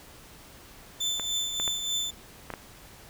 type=tone with tremolo; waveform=30% pulse; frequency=3530 Hz; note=A7; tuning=5 cents sharp; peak=-23 dBFS; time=1-2.11 s; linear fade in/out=10 ms; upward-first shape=triangle; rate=3.4 Hz; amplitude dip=55%
type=clicks; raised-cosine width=0.5 ms; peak=-19 dBFS; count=5; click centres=1.197 / 1.599 / 1.678 / 2.503 / 2.538 s
effects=pink hiss -50 dBFS RMS until 3.09 s